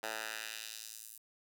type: tone with high-pass filter sweep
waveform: 10% pulse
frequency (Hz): 110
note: A2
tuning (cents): 0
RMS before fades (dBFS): -44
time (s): 0.03-1.18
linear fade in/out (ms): 5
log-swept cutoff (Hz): 790 to 11000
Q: 0.99
effects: none